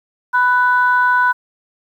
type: tone pair together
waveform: sine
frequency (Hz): 993 / 1487.8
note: B5 / F#6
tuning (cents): +9 / +9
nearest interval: perfect fifth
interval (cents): 700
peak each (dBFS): -13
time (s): 0.33-1.33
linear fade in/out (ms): 20
effects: tanh soft clip ceiling -3 dBFS + 8-bit